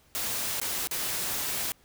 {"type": "noise with dropouts", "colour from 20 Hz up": "white", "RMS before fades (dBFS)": -31, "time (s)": [0.15, 1.72], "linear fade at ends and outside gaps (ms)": 0, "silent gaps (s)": [[0.6, 0.615], [0.872, 0.912]], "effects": ["pink hiss -62 dBFS RMS until 1.84 s"]}